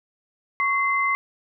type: tone pair together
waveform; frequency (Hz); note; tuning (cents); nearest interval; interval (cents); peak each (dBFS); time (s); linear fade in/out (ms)
sine; 1108.7 / 2067; C#6 / C7; 0 / -22; major seventh; 1078; -22; 0.6-1.15; 0
effects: none

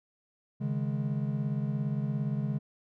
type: chord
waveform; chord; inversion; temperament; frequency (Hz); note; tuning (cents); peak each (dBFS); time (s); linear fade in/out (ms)
triangle; C# suspended second; none; just; 138.59 / 155.92 / 207.9; C#3 / D#3 / G#3; 0 / +4 / +2; -29 / -33 / -32; 0.6-2.59; 20
effects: none

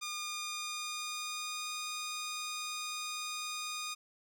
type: tone with pitch glide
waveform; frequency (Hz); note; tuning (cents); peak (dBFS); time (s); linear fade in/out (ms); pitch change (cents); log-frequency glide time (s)
10% pulse; 1214 to 1229.5; D#6 to D#6; -43 to -21; -29; 0.01-3.95; 20; +22; 0.22-1.71
effects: none

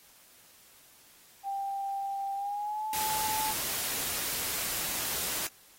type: tone with pitch glide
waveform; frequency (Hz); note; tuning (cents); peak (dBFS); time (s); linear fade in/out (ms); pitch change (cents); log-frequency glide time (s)
sine; 790 to 866.5; G5 to A5; +13 to -27; -31; 1.43-3.54; 50; +160; 2.34-2.88
type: noise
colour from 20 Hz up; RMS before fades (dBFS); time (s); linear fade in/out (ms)
white; -33; 2.93-5.47; 2
effects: white hiss -58 dBFS RMS until 5.78 s + AAC 48 kbps

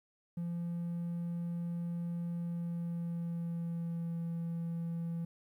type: tone with pitch glide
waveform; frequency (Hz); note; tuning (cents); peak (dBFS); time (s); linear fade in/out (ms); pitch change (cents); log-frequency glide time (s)
triangle; 171.4 to 167.87; F3 to E3; -32 to +32; -32; 0.37-5.25; 5; -36; 2.34-4.17
effects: tanh soft clip ceiling -28 dBFS + 12-bit

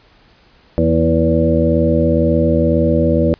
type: harmonic tone with a mistuned harmonic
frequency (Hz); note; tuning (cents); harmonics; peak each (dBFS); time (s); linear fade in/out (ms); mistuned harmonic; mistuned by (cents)
82; E2; -9; 1 / 2 / 3 / 4 / 6 / 7; -18 / -18 / -18 / -18 / -18 / -18; 0.78-3.34; 0; 3; -36
effects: pink hiss -50 dBFS RMS until 3.39 s + resampled to 11025 Hz

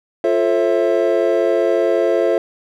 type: chord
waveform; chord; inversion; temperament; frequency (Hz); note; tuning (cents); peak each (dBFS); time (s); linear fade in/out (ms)
triangle; F major seventh; none; equal with one note detuned; 349.2 / 440 / 534.9 / 659.3; F4 / A4 / C5 / E5; 0 / 0 / +38 / 0; -17; 0.24-2.38; 2
effects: none

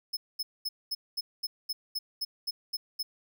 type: tone bursts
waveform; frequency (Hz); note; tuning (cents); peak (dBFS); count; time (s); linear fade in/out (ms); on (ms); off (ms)
45% pulse; 5180; E8; -31; -30; 12; 0.13-3.03; 10; 40; 220
effects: none

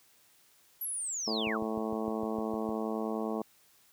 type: linear sweep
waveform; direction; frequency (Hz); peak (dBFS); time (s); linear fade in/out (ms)
sine; down; 11840 to 959; -33; 0.81-1.58; 5
type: harmonic tone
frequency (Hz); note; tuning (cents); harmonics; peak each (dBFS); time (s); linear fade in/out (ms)
110; A2; 0; 2 / 3 / 4 / 5 / 6 / 7 / 8 / 9 / 10; -35 / -39 / -37 / -43 / -41 / -43 / -47 / -48 / -45; 1.27-3.42; 5
type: click train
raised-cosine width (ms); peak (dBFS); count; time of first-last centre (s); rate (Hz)
2; -27; 9; 1.47-2.69; 6.56
effects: white hiss -64 dBFS RMS until 3.92 s + high-pass 60 Hz 12 dB/octave

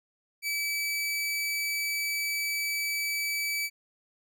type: tone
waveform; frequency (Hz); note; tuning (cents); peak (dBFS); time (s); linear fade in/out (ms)
sawtooth; 2300; D7; -37; -25; 0.42-3.7; 50
effects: none

